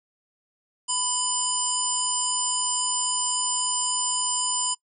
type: harmonic tone with a mistuned harmonic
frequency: 995 Hz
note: B5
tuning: 13 cents sharp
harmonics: 1 / 3 / 5 / 7 / 9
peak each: -32 / -32 / -32 / -27 / -28 dBFS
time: 0.88-4.75 s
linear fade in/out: 20 ms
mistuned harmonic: 7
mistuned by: +57 cents
effects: noise-tail reverb RT60 0.1 s tail -24 dB re dry